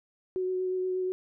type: tone with vibrato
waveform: sine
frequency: 370 Hz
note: F#4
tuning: in tune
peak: -27 dBFS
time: 0.36-1.12 s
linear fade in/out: 0 ms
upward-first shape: sine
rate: 8.4 Hz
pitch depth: 12 cents each way
effects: none